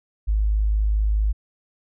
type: tone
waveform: sine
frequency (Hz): 52.4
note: G#1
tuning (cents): +16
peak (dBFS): -17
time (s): 0.27-1.33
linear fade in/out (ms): 20
effects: none